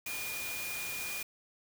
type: tone in noise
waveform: sine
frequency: 2432 Hz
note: D#7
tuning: 40 cents flat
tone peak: -39 dBFS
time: 0.06-1.23 s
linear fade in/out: 5 ms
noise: white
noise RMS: -40 dBFS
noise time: 0.06-1.23 s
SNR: -2 dB
effects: none